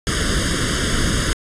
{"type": "noise with comb filter", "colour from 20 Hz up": "pink", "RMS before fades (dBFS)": -19, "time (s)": [0.07, 1.33], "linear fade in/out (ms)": 0, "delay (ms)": 0.6, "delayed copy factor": 0.95, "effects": ["resampled to 22050 Hz"]}